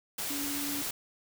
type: tone in noise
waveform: sine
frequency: 285.6 Hz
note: D4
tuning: 48 cents flat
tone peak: -36 dBFS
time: 0.3-0.82 s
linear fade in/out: 5 ms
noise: white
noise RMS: -35 dBFS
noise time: 0.18-0.91 s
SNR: -4 dB
effects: none